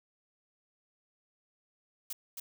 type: noise with echo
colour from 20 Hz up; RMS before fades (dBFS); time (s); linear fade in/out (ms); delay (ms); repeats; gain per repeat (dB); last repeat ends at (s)
blue; -38; 2.1-2.13; 5; 270; 1; -3; 2.4
effects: none